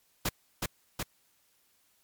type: noise with echo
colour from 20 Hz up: pink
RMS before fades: -29 dBFS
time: 0.25-0.29 s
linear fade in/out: 5 ms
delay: 370 ms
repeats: 2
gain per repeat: -2 dB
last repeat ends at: 1.03 s
effects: white hiss -69 dBFS RMS until 2.03 s + MP3 96 kbps